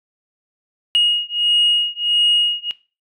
sine beating tone pair, 2874 / 2875.5 Hz, F7 / F7, +49 / +50 cents, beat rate 1.5 Hz, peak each -15 dBFS, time 0.95-2.71 s, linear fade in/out 0 ms, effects noise-tail reverb RT60 0.3 s tail -18 dB re dry + tanh soft clip ceiling -8 dBFS

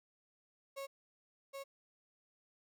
35% pulse tone with echo, 549 Hz, C#5, 17 cents flat, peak -40 dBFS, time 0.76-0.87 s, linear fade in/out 20 ms, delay 770 ms, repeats 1, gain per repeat -2 dB, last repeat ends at 1.64 s, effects none

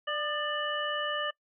harmonic tone with a mistuned harmonic, 591 Hz, D5, 11 cents sharp, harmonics 1 / 2 / 3 / 5, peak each -35 / -35 / -35 / -35 dBFS, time 0.07-1.31 s, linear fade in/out 10 ms, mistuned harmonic 2, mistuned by +41 cents, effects noise-tail reverb RT60 0.1 s tail -23 dB re dry

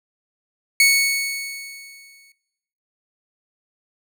sawtooth tone with exponential decay, 2215 Hz, C#7, 2 cents flat, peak -7 dBFS, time 0.8-2.32 s, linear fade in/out 2 ms, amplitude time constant 330 ms, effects noise-tail reverb RT60 0.9 s tail -19 dB re dry

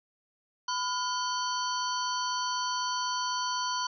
sine tone cluster, 1000 / 1424 / 3098 / 4476 / 5880 Hz, B5 / F6 / G7 / C#8 / F#8, +21 / +33 / -21 / +16 / -12 cents, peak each -31 / -38 / -39 / -35 / -39 dBFS, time 0.68-3.87 s, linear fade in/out 5 ms, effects none

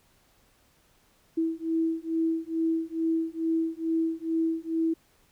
sine beating tone pair, 324.9 / 327.2 Hz, E4 / E4, -25 / -13 cents, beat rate 2.3 Hz, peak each -28 dBFS, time 1.37-4.94 s, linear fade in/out 10 ms, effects pink hiss -64 dBFS RMS until 5.31 s

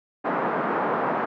white band-pass noise, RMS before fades -25 dBFS, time 0.24-1.26 s, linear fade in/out 20 ms, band 180 to 1300 Hz, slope 24 dB/octave, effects none

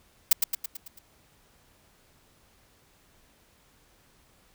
blue noise with echo, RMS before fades -17 dBFS, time 0.31-0.33 s, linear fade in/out 5 ms, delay 110 ms, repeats 6, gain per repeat -5 dB, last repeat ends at 0.99 s, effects pink hiss -62 dBFS RMS until 4.54 s

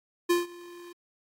square tone with ADSR envelope, 348.7 Hz, F4, 3 cents flat, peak -20 dBFS, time 0.29-0.93 s, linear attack 14 ms, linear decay 160 ms, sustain -24 dB, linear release 11 ms, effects AAC 48 kbps

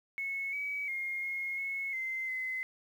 sine tone with pitch steps, 2195 / 2275 / 2135 / 2153 / 2186 / 2073 / 2046 Hz, C#7 / C#7 / C7 / C7 / C#7 / C7 / C7, -18 / +44 / +34 / +49 / -25 / -17 / -39 cents, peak -33 dBFS, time 0.18-2.63 s, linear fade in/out 0 ms, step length 350 ms, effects 10-bit

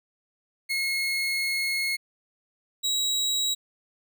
30% pulse tone pair in turn, 2165 / 3858 Hz, C#7 / B7, -41 / -41 cents, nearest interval minor seventh, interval 1000 cents, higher second, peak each -22 / -21 dBFS, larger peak second, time 0.69-1.97 / 2.83-3.55 s, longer first, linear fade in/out 20 ms, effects none

